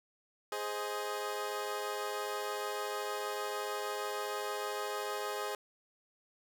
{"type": "chord", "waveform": "20% pulse", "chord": "Ab major", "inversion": "none", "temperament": "equal with one note detuned", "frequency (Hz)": [415.3, 523.3, 626.2], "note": ["Ab4", "C5", "Eb5"], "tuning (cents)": [0, 0, 11], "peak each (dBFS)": [-33, -36, -38], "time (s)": [0.52, 5.55], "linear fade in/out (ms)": 2, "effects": []}